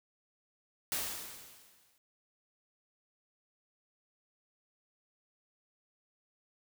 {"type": "noise with exponential decay", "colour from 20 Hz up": "white", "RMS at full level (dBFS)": -33, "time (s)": [0.92, 1.98], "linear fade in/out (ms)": 1, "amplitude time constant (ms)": 230, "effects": []}